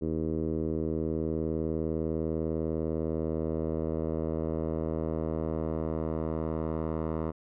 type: tone with low-pass filter sweep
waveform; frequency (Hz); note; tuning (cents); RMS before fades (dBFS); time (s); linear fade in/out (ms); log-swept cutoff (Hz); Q
10% pulse; 79.8; D#2; +44; -31; 0.01-7.32; 20; 390 to 860; 1.8
effects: none